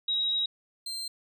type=tone pair in turn; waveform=sine / 35% pulse; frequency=3822 / 4148 Hz; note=A#7 / C8; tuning=+43 / -16 cents; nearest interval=minor second; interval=141 cents; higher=second; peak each=-25 / -32 dBFS; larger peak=first; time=0.08-0.46 / 0.86-1.08 s; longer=first; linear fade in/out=5 ms; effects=none